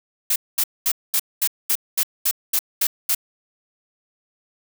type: noise bursts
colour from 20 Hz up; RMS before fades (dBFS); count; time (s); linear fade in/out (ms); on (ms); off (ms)
blue; -19; 11; 0.3-3.149; 5; 59; 220
effects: none